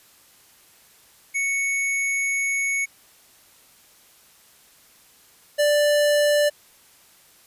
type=tone pair in turn; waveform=square; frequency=2217 / 588.4 Hz; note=C#7 / D5; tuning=0 / +3 cents; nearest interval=octave + major seventh; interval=2297 cents; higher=first; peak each=-22 / -17 dBFS; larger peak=second; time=1.34-2.86 / 5.58-6.5 s; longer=first; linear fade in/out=20 ms; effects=white hiss -54 dBFS RMS until 7.46 s + resampled to 32000 Hz